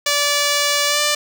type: tone with pitch glide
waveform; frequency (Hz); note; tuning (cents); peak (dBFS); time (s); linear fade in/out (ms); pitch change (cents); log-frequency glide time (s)
5% pulse; 579 to 591.5; D5 to D5; -25 to +12; -4; 0.06-1.15; 5; +37; 0.87-1
effects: none